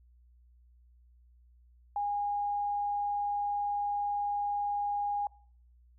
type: tone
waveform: sine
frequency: 818 Hz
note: G#5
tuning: 26 cents flat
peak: -29 dBFS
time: 1.96-5.27 s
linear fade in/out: 2 ms
effects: noise-tail reverb RT60 0.6 s tail -25 dB re dry + added 60 Hz sine -58 dBFS peak until 5.98 s